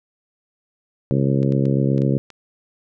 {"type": "harmonic tone", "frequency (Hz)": 68.1, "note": "C#2", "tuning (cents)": -30, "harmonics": [2, 3, 4, 5, 6, 7, 8], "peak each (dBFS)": [-18, -22, -24, -26, -28, -29, -30], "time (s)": [1.11, 2.18], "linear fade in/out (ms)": 0}
{"type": "clicks", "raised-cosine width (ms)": 0.2, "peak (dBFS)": -24, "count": 6, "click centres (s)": [1.43, 1.523, 1.655, 1.98, 2.019, 2.303]}
{"effects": []}